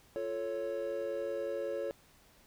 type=chord; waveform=triangle; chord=F augmented; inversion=none; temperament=equal; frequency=349.2 / 440 / 554.4 Hz; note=F4 / A4 / C#5; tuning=0 / 0 / 0 cents; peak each=-40 / -37 / -34 dBFS; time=0.16-1.91 s; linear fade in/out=0 ms; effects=pink hiss -63 dBFS RMS until 2.46 s